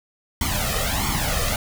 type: noise with flanger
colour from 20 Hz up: pink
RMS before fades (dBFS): -23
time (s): 0.41-1.56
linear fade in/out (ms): 2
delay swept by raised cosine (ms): 0.91 to 1.63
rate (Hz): 1.5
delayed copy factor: +0.8
effects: none